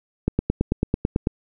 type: click train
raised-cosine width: 3 ms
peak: -6 dBFS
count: 10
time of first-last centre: 0.28-1.271 s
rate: 9.08 Hz
effects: none